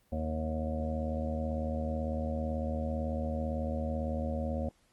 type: harmonic tone with a mistuned harmonic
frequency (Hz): 78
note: D#2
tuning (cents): +5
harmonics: 1 / 2 / 3 / 4 / 6 / 7 / 8 / 9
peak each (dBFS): -34 / -45 / -36 / -48 / -49 / -38 / -45 / -44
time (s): 0.12-4.69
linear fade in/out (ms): 5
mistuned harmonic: 9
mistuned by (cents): +40
effects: pink hiss -69 dBFS RMS until 4.92 s + Opus 24 kbps